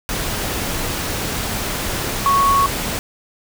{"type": "tone in noise", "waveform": "sine", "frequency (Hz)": 1108.7, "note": "C#6", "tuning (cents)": 0, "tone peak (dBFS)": -12, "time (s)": [2.26, 2.66], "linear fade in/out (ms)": 0, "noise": "pink", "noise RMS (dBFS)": -23, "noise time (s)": [0.09, 2.99], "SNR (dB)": 8, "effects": []}